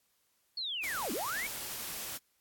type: linear two-way sweep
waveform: sine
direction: down then up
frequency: 4435 to 196 to 2337 Hz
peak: -34 dBFS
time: 0.57-1.47 s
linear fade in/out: 5 ms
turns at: 1.12 s
type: noise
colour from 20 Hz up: white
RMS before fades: -40 dBFS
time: 0.83-2.18 s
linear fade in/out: 10 ms
effects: white hiss -74 dBFS RMS until 2.4 s + AAC 64 kbps